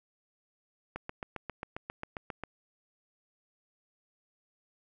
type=click train; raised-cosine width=0.5 ms; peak=-22 dBFS; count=12; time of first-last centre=0.96-2.437 s; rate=7.45 Hz; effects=none